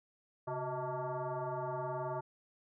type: tone with frequency modulation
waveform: sine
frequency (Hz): 136.4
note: C#3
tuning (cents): -28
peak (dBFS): -35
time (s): 0.47-2.21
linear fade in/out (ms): 10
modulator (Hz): 254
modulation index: 3.9
effects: none